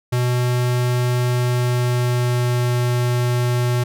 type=tone with pitch glide; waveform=square; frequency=123.47 to 122.48 Hz; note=B2 to B2; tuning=0 to -14 cents; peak=-17 dBFS; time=0.12-3.84 s; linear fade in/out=10 ms; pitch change=-14 cents; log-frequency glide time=1.27-2.72 s; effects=none